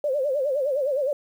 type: tone with vibrato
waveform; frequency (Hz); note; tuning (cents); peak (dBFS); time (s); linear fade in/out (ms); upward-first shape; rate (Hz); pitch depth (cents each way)
sine; 554.4; C#5; 0; -21; 0.04-1.13; 2; sine; 9.7; 140
effects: 9-bit